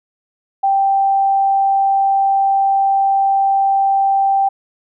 sine tone, 784 Hz, G5, in tune, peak -11 dBFS, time 0.63-4.49 s, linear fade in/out 10 ms, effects none

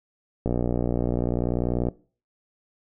click train, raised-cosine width 2 ms, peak -11 dBFS, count 87, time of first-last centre 0.46-1.886 s, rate 60.3 Hz, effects noise-tail reverb RT60 0.4 s tail -21 dB re dry

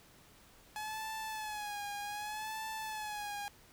sawtooth tone with vibrato, 847 Hz, G#5, 34 cents sharp, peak -35 dBFS, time 0.76-3.48 s, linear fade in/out 0 ms, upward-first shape sine, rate 0.65 Hz, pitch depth 66 cents each way, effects pink hiss -61 dBFS RMS until 3.72 s

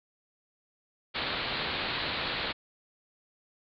white low-pass noise, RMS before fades -33 dBFS, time 1.14-2.53 s, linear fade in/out 20 ms, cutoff 4400 Hz, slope 96 dB/octave, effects none

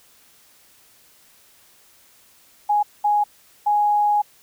sine tone bursts at uneven times, 830.6 Hz, G#5, in tune, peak -15 dBFS, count 3, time 2.69-2.83 / 3.04-3.24 / 3.66-4.22 s, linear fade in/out 10 ms, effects white hiss -54 dBFS RMS until 4.42 s

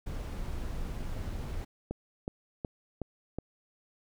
brown noise, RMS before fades -36 dBFS, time 0.06-1.65 s, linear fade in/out 10 ms
click train, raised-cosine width 2 ms, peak -21 dBFS, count 5, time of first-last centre 1.91-3.386 s, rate 2.71 Hz
effects none

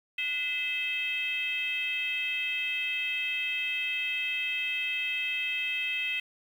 sine tone with frequency modulation, 2600 Hz, E7, 24 cents flat, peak -28 dBFS, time 0.18-6.2 s, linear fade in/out 5 ms, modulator 567 Hz, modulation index 0.92, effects 9-bit

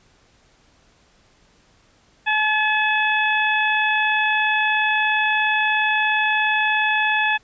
harmonic tone, 857 Hz, A5, 46 cents flat, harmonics 1 / 2 / 3 / 4, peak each -22 / -20 / -22 / -29 dBFS, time 2.26-7.38 s, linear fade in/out 20 ms, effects pink hiss -57 dBFS RMS until 7.43 s + resampled to 16000 Hz

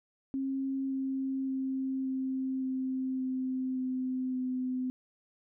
sine tone with pitch steps, 268.9 / 266.9 / 264.9 / 262.9 / 260.9 / 259 / 257.1 / 255.1 Hz, C4 / C4 / C4 / C4 / C4 / C4 / C4 / C4, +47 / +35 / +22 / +8 / -5 / -17 / -30 / -44 cents, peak -30 dBFS, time 0.34-4.9 s, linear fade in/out 0 ms, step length 570 ms, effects none

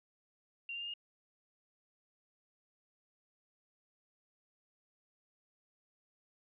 sine tone with pitch steps, 2765 / 2791 / 2817 / 2843 Hz, F7 / F7 / F7 / F7, -18 / -2 / +14 / +30 cents, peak -39 dBFS, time 0.69-0.938 s, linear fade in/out 2 ms, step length 62 ms, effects none

